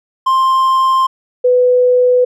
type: tone pair in turn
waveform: triangle / sine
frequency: 1052 / 497.7 Hz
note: C6 / B4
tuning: +9 / +13 cents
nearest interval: octave + minor second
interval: 1296 cents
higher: first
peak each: -7 dBFS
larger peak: neither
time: 0.26-1.07 / 1.44-2.25 s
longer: neither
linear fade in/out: 10 ms
effects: none

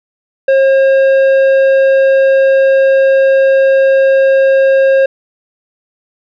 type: tone with tanh clipping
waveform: sine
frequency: 538 Hz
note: C5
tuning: 48 cents sharp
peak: -7 dBFS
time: 0.48-5.06 s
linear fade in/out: 5 ms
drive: 9 dB
effects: none

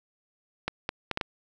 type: clicks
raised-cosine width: 0.3 ms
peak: -12 dBFS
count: 5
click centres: 0.68 / 0.891 / 1.113 / 1.174 / 1.212 s
effects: none

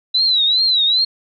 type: tone with vibrato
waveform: sine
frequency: 3951 Hz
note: B7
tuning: in tune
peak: -12 dBFS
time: 0.14-1.05 s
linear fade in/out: 10 ms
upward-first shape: triangle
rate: 2.5 Hz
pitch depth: 140 cents each way
effects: none

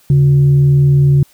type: tone with frequency modulation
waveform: sine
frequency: 140.8 Hz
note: C#3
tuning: 27 cents sharp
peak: -6 dBFS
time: 0.1-1.23 s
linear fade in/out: 2 ms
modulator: 221 Hz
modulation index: 0.22
effects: white hiss -50 dBFS RMS until 1.33 s

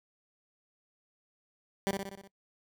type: tone with echo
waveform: 15% pulse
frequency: 196 Hz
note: G3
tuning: in tune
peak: -21 dBFS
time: 1.87-1.91 s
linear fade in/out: 0 ms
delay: 61 ms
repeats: 6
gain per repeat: -4 dB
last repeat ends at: 2.276 s
effects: noise-tail reverb RT60 0.1 s tail -22 dB re dry

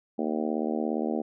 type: harmonic tone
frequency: 77.3 Hz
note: D#2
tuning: 11 cents flat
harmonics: 3 / 4 / 5 / 6 / 7 / 8 / 9 / 10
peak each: -30 / -32 / -34 / -36 / -37 / -38 / -39 / -40 dBFS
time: 0.18-1.22 s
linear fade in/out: 10 ms
effects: none

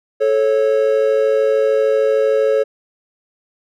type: tone pair together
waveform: triangle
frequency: 436.3 / 549.4 Hz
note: A4 / C#5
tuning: -15 / -16 cents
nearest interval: major third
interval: 399 cents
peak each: -13 dBFS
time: 0.2-2.64 s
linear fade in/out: 20 ms
effects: none

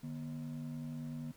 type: ring-modulated tone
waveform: triangle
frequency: 196 Hz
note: G3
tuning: in tune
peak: -34 dBFS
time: 0.03-1.32 s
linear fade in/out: 10 ms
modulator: 45.2 Hz
effects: tanh soft clip ceiling -31 dBFS + pink hiss -63 dBFS RMS until 1.36 s

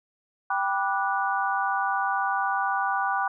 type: chord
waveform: sine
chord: G major seventh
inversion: none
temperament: just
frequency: 784 / 980 / 1176 / 1470 Hz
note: G5 / B5 / D6 / F#6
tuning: 0 / -14 / +2 / -12 cents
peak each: -27 / -30 / -29 / -29 dBFS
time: 0.5-3.28 s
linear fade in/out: 5 ms
effects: none

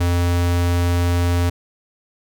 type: tone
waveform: square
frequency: 87.31 Hz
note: F2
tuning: in tune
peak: -16 dBFS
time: 0-1.5 s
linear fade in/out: 10 ms
effects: none

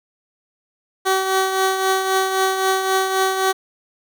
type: tone with tremolo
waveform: 15% pulse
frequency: 381 Hz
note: G4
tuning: 49 cents flat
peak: -8 dBFS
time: 1.05-3.53 s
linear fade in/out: 20 ms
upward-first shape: triangle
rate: 3.8 Hz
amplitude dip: 55%
effects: none

